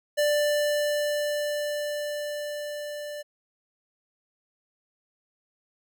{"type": "tone with level ramp", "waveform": "square", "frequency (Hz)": 590, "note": "D5", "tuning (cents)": 8, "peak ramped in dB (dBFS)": [-21, -35], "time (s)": [0.17, 3.23], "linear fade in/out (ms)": 20, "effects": []}